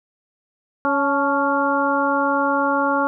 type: harmonic tone with a mistuned harmonic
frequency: 278.5 Hz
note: C#4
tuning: 8 cents sharp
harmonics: 1 / 2 / 3 / 4 / 5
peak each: -23 / -23 / -23 / -23 / -23 dBFS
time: 0.85-3.07 s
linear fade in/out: 0 ms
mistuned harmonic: 3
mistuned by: +57 cents
effects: none